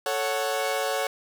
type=chord; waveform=sawtooth; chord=F# minor; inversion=first; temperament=equal; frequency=440 / 554.4 / 740 Hz; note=A4 / C#5 / F#5; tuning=0 / 0 / 0 cents; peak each=-27 / -24 / -26 dBFS; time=0.06-1.07 s; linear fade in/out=2 ms; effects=none